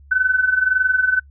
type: tone with amplitude modulation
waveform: sine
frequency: 1512 Hz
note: F#6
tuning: 37 cents sharp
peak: -11 dBFS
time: 0.11-1.2 s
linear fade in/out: 10 ms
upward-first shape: sine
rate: 21.7 Hz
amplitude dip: 75%
effects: noise-tail reverb RT60 0.1 s tail -26 dB re dry + added 70 Hz sine -43 dBFS peak until 1.3 s